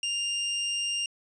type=tone; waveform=sawtooth; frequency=2800 Hz; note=F7; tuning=4 cents sharp; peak=-24 dBFS; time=0.03-1.06 s; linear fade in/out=2 ms; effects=resampled to 22050 Hz